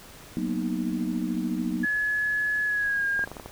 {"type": "chord", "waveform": "sine", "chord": "B major seventh", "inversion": "second", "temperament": "equal", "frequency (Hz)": [185, 233.1, 246.9, 311.1], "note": ["F#3", "A#3", "B3", "D#4"], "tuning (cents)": [0, 0, 0, 0], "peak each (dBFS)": -31, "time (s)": [0.37, 1.85], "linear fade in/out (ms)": 0}
{"type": "tone with pitch glide", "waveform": "sine", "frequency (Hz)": [1700, 1619.5], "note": ["G#6", "G#6"], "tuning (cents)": [40, -44], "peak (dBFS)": -23, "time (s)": [1.83, 3.25], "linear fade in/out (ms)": 10, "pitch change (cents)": -84, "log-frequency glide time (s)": [2.65, 3.06]}
{"type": "clicks", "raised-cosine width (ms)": 1, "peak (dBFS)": -23, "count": 7, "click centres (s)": [3.193, 3.239, 3.275, 3.316, 3.368, 3.398, 3.46]}
{"effects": ["pink hiss -47 dBFS RMS until 3.51 s"]}